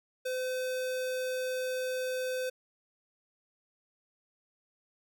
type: tone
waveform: square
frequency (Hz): 511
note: C5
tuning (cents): -41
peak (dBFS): -32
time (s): 0.25-2.5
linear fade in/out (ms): 10
effects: none